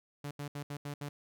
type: tone bursts at uneven times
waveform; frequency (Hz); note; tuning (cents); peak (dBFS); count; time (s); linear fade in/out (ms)
sawtooth; 144.5; D3; -28; -34; 6; 0.24-0.31 / 0.39-0.48 / 0.55-0.63 / 0.7-0.77 / 0.85-0.94 / 1.01-1.09; 5
effects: none